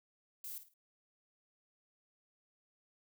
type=noise with echo; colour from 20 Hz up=violet; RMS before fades=-45 dBFS; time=0.44-0.58 s; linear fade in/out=2 ms; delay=53 ms; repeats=3; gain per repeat=-10 dB; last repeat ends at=0.739 s; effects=none